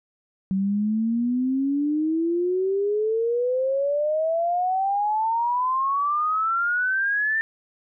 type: exponential sweep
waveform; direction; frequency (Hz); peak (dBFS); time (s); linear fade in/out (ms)
sine; up; 189 to 1800; -20; 0.51-7.41; 0
effects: none